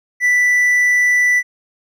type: tone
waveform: triangle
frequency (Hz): 1975.5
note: B6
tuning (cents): 0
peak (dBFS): -9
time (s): 0.2-1.43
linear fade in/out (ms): 50
effects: none